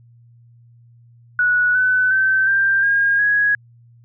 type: tone with pitch steps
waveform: sine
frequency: 1469 / 1505.9 / 1543.8 / 1582.6 / 1622.4 / 1663.2 Hz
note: F#6 / F#6 / G6 / G6 / G#6 / G#6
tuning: -13 / +30 / -27 / +16 / -41 / +2 cents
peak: -13 dBFS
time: 1.39-3.55 s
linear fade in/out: 2 ms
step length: 360 ms
effects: added 118 Hz sine -46 dBFS peak until 4.04 s